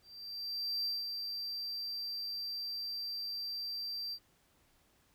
triangle tone with ADSR envelope, 4699 Hz, D8, in tune, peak -31 dBFS, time 0.02-4.19 s, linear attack 830 ms, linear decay 190 ms, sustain -5 dB, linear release 62 ms, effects pink hiss -70 dBFS RMS until 5.14 s

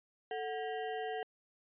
square ring-modulated tone, 589 Hz, D5, 5 cents sharp, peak -34 dBFS, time 0.31-1.23 s, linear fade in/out 2 ms, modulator 149 Hz, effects resampled to 8000 Hz

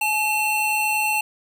square tone pair together, 853 / 2708 Hz, G#5 / E7, +46 / +46 cents, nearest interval octave + minor sixth, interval 2000 cents, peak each -24 / -22 dBFS, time 0.01-1.21 s, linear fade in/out 5 ms, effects none

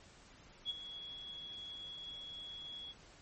sine tone with ADSR envelope, 3349 Hz, G#7, 14 cents sharp, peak -33 dBFS, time 0.65-2.94 s, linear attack 48 ms, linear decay 22 ms, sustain -12 dB, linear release 39 ms, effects pink hiss -60 dBFS RMS until 3.21 s + MP3 32 kbps

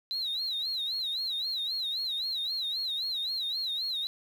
triangle tone with vibrato, 3969 Hz, B7, 8 cents sharp, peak -27 dBFS, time 0.11-4.07 s, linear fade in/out 0 ms, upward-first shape sine, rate 3.8 Hz, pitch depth 140 cents each way, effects tanh soft clip ceiling -27 dBFS + 9-bit

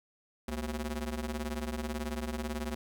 sawtooth ring-modulated tone, 150 Hz, D3, 37 cents sharp, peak -27 dBFS, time 0.48-2.75 s, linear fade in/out 5 ms, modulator 84.1 Hz, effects 11-bit

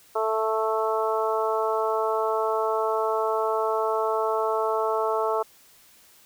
harmonic tone, 220 Hz, A3, in tune, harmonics 2 / 3 / 4 / 5 / 6, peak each -26 / -28 / -29 / -30 / -31 dBFS, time 0.15-5.43 s, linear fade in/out 10 ms, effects white hiss -55 dBFS RMS until 6.25 s

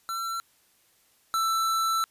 square tone pair in turn, 1349 / 1328.9 Hz, E6 / E6, +40 / +14 cents, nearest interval unison, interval 26 cents, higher first, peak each -30 / -24 dBFS, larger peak second, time 0.09-0.4 / 1.34-2.04 s, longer second, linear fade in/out 0 ms, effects white hiss -64 dBFS RMS until 2.1 s + resampled to 32000 Hz

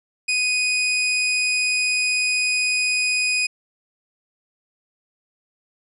sawtooth tone, 2489 Hz, D#7, in tune, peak -15 dBFS, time 0.28-3.47 s, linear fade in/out 10 ms, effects resampled to 24000 Hz

